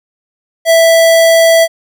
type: tone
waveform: square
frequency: 659.3 Hz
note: E5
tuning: in tune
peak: -5 dBFS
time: 0.65-1.68 s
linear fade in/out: 50 ms
effects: none